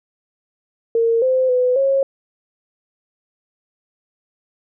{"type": "tone with pitch steps", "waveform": "sine", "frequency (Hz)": [459.4, 517, 501, 544], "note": ["A#4", "C5", "B4", "C#5"], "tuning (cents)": [-25, -21, 25, -33], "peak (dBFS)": -13, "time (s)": [0.95, 2.03], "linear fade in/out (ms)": 2, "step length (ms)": 270, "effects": []}